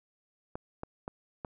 clicks, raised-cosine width 1 ms, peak -23 dBFS, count 4, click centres 0.555 / 0.834 / 1.079 / 1.448 s, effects none

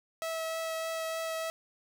sawtooth tone with vibrato, 649 Hz, E5, 27 cents flat, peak -29 dBFS, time 0.22-1.5 s, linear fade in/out 0 ms, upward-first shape triangle, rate 3.3 Hz, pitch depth 10 cents each way, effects none

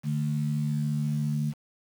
sine tone pair together, 148.21 / 222.4 Hz, D3 / A3, +16 / +19 cents, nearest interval perfect fifth, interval 703 cents, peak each -26 / -31 dBFS, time 0.03-1.54 s, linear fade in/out 50 ms, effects 8-bit

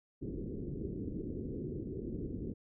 white low-pass noise, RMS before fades -40 dBFS, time 0.21-2.54 s, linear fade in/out 20 ms, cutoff 410 Hz, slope 48 dB/octave, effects none

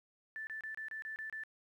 sine tone bursts, 1760 Hz, A6, in tune, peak -40 dBFS, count 8, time 0.36-1.436 s, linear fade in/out 0 ms, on 110 ms, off 28 ms, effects 12-bit

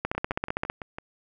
two click trains, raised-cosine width 0.5 ms, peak -11 / -20 dBFS, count 11 / 6, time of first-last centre 0.05-0.699 / 0.15-0.985 s, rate 15.4 / 5.99 Hz, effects none

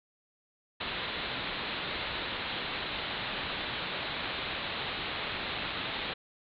white low-pass noise, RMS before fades -36 dBFS, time 0.8-6.14 s, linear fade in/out 10 ms, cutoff 4100 Hz, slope 96 dB/octave, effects none

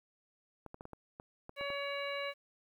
clicks, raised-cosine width 1 ms, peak -32 dBFS, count 9, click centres 0.663 / 0.744 / 0.809 / 0.854 / 0.933 / 1.199 / 1.494 / 1.611 / 1.703 s
harmonic tone, 564 Hz, C#5, 30 cents sharp, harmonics 1 / 2 / 3 / 4 / 5 / 7, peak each -39 / -44 / -46 / -42 / -46 / -48 dBFS, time 1.56-2.34 s, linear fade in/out 50 ms
effects 11-bit

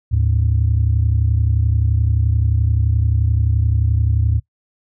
sine tone pair together, 76.4 / 107.94 Hz, D#2 / A2, -31 / -33 cents, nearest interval tritone, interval 598 cents, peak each -15 dBFS, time 0.11-4.4 s, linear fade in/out 20 ms, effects noise-tail reverb RT60 0.1 s tail -21 dB re dry + tanh soft clip ceiling -7 dBFS

